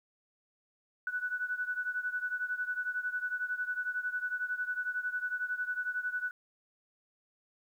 sine beating tone pair, 1480 / 1491 Hz, F#6 / F#6, 0 / +13 cents, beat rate 11 Hz, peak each -34 / -37 dBFS, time 1.07-6.31 s, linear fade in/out 2 ms, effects 11-bit

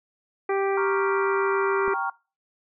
harmonic tone, 392 Hz, G4, in tune, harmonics 1 / 2 / 3 / 4 / 5 / 6, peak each -23 / -29 / -32 / -37 / -36 / -39 dBFS, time 0.49-1.94 s, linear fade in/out 5 ms
sine chord, G half-diminished seventh, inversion none, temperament equal, 784 / 932.3 / 1108.7 / 1396.9 Hz, G5 / Bb5 / Db6 / F6, 0 / 0 / 0 / 0 cents, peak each -30 dBFS, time 0.77-2.1 s, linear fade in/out 5 ms
clicks, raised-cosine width 2 ms, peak -26 / -27 dBFS, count 2, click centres 1.878 / 1.882 s
effects noise-tail reverb RT60 0.3 s tail -21 dB re dry

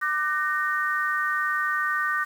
sine tone cluster, 1189 / 1511 / 1850 Hz, D6 / F#6 / A#6, +21 / +36 / -14 cents, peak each -27 dBFS, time 0.01-2.25 s, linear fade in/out 20 ms, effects 8-bit

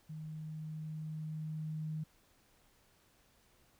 sine tone with level ramp, 155.8 Hz, D#3, 3 cents sharp, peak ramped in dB -42 to -36 dBFS, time 0.09-2.04 s, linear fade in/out 10 ms, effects pink hiss -69 dBFS RMS until 3.79 s

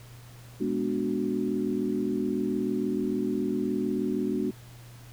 sine chord, G# half-diminished seventh, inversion none, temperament equal, 207.7 / 246.9 / 293.7 / 370 Hz, G#3 / B3 / D4 / F#4, 0 / 0 / 0 / 0 cents, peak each -31 dBFS, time 0.6-4.51 s, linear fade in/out 10 ms, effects added 120 Hz sine -46 dBFS peak until 5.12 s + pink hiss -53 dBFS RMS until 5.12 s

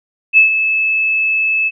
sine tone with ADSR envelope, 2609 Hz, E7, 18 cents flat, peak -3 dBFS, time 0.33-1.71 s, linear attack 44 ms, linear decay 120 ms, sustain -9 dB, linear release 39 ms, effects none

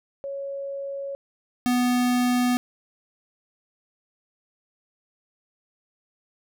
sine / square tone pair in turn, 554.4 / 247 Hz, C#5 / B3, 0 / 0 cents, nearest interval octave + major second, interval 1400 cents, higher first, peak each -29 / -20 dBFS, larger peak second, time 0.24-1.15 / 1.66-2.57 s, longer neither, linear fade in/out 0 ms, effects none

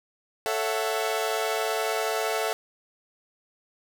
sawtooth chord, F# minor seventh, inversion first, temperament equal with one note detuned, 440 / 554.4 / 665.4 / 740 Hz, A4 / C#5 / E5 / F#5, 0 / 0 / +16 / 0 cents, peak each -25 / -30 / -26 / -29 dBFS, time 0.46-2.53 s, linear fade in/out 0 ms, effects none

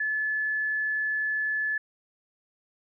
sine tone, 1726 Hz, A6, 34 cents flat, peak -25 dBFS, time 0-1.78 s, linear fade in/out 5 ms, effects none

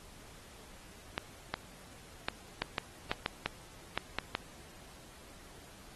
clicks, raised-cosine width 0.3 ms, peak -15 dBFS, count 11, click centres 1.179 / 1.54 / 2.285 / 2.62 / 2.782 / 3.115 / 3.261 / 3.46 / 3.976 / 4.186 / 4.351 s, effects pink hiss -55 dBFS RMS until 5.95 s + AAC 32 kbps

